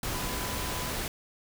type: tone in noise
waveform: sine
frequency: 1000 Hz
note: B5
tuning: 21 cents sharp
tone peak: -42 dBFS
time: 0.13-0.91 s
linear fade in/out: 2 ms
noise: pink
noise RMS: -33 dBFS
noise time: 0.03-1.08 s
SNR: -12 dB
effects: none